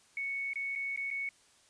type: tone with dropouts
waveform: sine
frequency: 2217 Hz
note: C#7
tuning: in tune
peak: -33 dBFS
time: 0.17-1.29 s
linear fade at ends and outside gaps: 2 ms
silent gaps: 0.534-0.557 / 0.753-0.758 / 0.962-0.974 / 1.104-1.111 s
effects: white hiss -64 dBFS RMS until 1.69 s + resampled to 22050 Hz